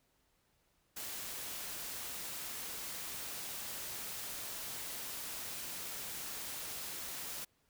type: noise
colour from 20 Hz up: white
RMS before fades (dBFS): -43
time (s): 0.96-7.45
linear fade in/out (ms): 10
effects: pink hiss -75 dBFS RMS until 7.69 s